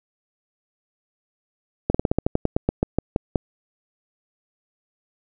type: slowing click train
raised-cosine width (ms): 2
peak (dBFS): -5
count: 15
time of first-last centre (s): 1.9-3.358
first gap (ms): 45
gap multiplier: 1.12
effects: none